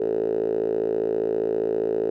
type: tone with band-pass filter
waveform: 5% pulse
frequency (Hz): 55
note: A1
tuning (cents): 0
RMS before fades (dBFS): -24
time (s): 0-2.1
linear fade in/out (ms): 5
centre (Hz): 420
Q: 8.3
effects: none